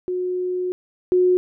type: tone pair in turn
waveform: sine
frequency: 363.6 / 363.6 Hz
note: F#4 / F#4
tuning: -30 / -30 cents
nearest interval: unison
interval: 0 cents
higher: neither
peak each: -21 / -13 dBFS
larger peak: second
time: 0.08-0.72 / 1.12-1.37 s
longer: first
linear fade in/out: 0 ms
effects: none